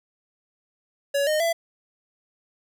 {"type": "tone with pitch steps", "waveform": "square", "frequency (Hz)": [563, 614, 669.5], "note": ["C#5", "D#5", "E5"], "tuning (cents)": [27, -23, 27], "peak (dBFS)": -21, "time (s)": [1.14, 1.53], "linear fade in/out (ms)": 10, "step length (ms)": 130, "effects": []}